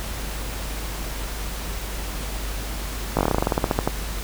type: slowing click train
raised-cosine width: 1 ms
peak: -5 dBFS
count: 17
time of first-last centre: 3.17-3.875 s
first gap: 18 ms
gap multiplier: 1.11
effects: added 50 Hz sine -29 dBFS peak until 4.23 s + pink hiss -33 dBFS RMS until 4.23 s